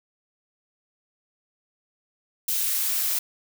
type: noise with high-pass filter sweep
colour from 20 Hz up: blue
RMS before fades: -25 dBFS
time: 2.48-3.19 s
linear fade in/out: 5 ms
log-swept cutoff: 2500 to 300 Hz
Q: 0.72
effects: none